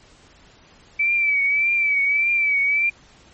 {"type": "tone with vibrato", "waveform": "sine", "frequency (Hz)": 2308, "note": "D7", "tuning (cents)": -31, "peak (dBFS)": -16, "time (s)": [0.99, 2.9], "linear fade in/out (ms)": 10, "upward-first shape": "triangle", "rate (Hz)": 1.7, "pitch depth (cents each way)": 68, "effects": ["pink hiss -51 dBFS RMS until 3.33 s", "MP3 32 kbps"]}